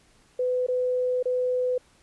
sine tone with dropouts, 502 Hz, B4, 28 cents sharp, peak -22 dBFS, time 0.39-1.78 s, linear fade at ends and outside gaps 5 ms, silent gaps 0.666-0.684 / 1.228-1.255 s, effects pink hiss -60 dBFS RMS until 2.02 s + resampled to 24000 Hz

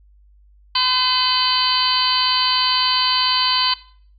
harmonic tone, 509 Hz, C5, 48 cents flat, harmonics 2 / 3 / 4 / 5 / 6 / 7 / 8 / 9, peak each -21 / -30 / -31 / -29 / -21 / -33 / -22 / -21 dBFS, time 0.75-3.74 s, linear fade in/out 5 ms, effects noise-tail reverb RT60 0.5 s tail -18 dB re dry + added 50 Hz sine -48 dBFS peak until 4.18 s

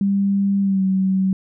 sine tone with pitch glide, 198.2 to 190.13 Hz, G3 to F#3, +19 to +47 cents, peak -15 dBFS, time 0.01-1.33 s, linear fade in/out 2 ms, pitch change -72 cents, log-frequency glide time 0.61-0.83 s, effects none

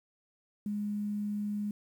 sine tone with quantisation, 207.1 Hz, G#3, 5 cents flat, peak -31 dBFS, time 0.66-1.71 s, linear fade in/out 2 ms, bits 10, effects none

